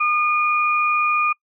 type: tone pair together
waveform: sine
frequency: 1217 / 2437 Hz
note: D#6 / D#7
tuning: -39 / -37 cents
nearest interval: octave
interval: 1202 cents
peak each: -18 / -20 dBFS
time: 0-1.33 s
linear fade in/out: 10 ms
effects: noise-tail reverb RT60 0.1 s tail -25 dB re dry